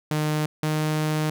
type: tone pair in turn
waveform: sawtooth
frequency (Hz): 152.6 / 154.19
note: D#3 / D#3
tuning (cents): -33 / -15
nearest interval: unison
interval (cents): 18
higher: second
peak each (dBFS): -18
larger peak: neither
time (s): 0.11-0.46 / 0.63-1.3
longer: second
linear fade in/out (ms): 2
effects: none